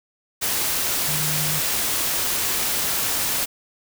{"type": "tone in noise", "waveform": "sine", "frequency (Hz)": 151.7, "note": "D#3", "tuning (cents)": -44, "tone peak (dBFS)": -28, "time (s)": [1.07, 1.6], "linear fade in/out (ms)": 20, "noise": "white", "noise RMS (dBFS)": -23, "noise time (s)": [0.41, 3.46], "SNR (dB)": -8, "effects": []}